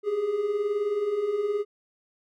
triangle beating tone pair, 396.3 / 415.3 Hz, G4 / G#4, +19 / 0 cents, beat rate 19 Hz, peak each -30 / -23 dBFS, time 0.03-1.65 s, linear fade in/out 50 ms, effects none

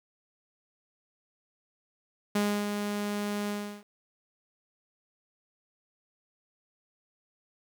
sawtooth tone with ADSR envelope, 206 Hz, G#3, 14 cents flat, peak -20 dBFS, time 2.35-3.84 s, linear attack 6 ms, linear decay 300 ms, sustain -6 dB, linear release 350 ms, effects 10-bit

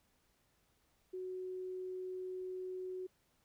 sine tone, 370 Hz, F#4, in tune, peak -40 dBFS, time 1.13-3.07 s, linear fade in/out 10 ms, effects pink hiss -75 dBFS RMS until 3.44 s

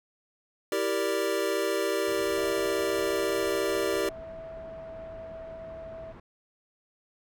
square chord, E half-diminished seventh, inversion none, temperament equal, 329.6 / 392 / 466.2 / 587.3 Hz, E4 / G4 / Bb4 / D5, 0 / 0 / 0 / 0 cents, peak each -35 / -30 / -33 / -32 dBFS, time 0.72-4.09 s, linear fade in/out 2 ms
pink low-pass noise, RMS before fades -48 dBFS, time 2.07-6.2 s, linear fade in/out 5 ms, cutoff 1500 Hz, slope 12 dB/octave
sine tone, 652 Hz, E5, 19 cents flat, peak -39 dBFS, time 2.36-6.13 s, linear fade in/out 20 ms
effects none

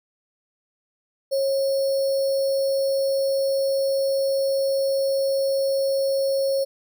sine tone with sample-and-hold, 545 Hz, C#5, 29 cents flat, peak -19 dBFS, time 1.31-6.65 s, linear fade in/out 20 ms, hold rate 4900 Hz, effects none

